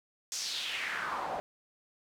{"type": "noise with band-pass filter sweep", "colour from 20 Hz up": "pink", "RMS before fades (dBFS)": -36, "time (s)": [0.32, 1.4], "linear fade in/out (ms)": 0, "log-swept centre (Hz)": [6400, 640], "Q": 3.1, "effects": []}